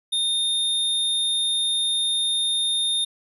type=tone; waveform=square; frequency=3650 Hz; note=A#7; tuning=37 cents flat; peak=-21 dBFS; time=0.12-3.05 s; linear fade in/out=10 ms; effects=resampled to 32000 Hz